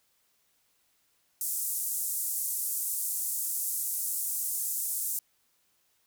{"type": "band-pass noise", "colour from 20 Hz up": "white", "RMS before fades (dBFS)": -32, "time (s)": [1.41, 5.19], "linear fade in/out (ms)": 2, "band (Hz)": [7600, 15000], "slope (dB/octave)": 24, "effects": ["white hiss -71 dBFS RMS until 6.06 s"]}